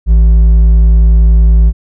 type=tone with hard clipping; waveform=sine; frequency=55.3 Hz; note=A1; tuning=9 cents sharp; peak=-4 dBFS; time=0.06-1.73 s; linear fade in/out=50 ms; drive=4 dB; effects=none